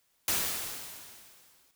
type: noise with exponential decay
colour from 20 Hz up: white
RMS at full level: -27 dBFS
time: 0.28-1.71 s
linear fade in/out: 1 ms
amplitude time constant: 310 ms
effects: white hiss -72 dBFS RMS until 1.75 s